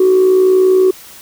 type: tone with amplitude modulation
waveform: sine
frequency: 374 Hz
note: F#4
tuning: 19 cents sharp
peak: -3 dBFS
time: 0-0.91 s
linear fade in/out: 5 ms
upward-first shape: sine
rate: 60.3 Hz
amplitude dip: 50%
effects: tanh soft clip ceiling -3 dBFS + white hiss -37 dBFS RMS until 1.21 s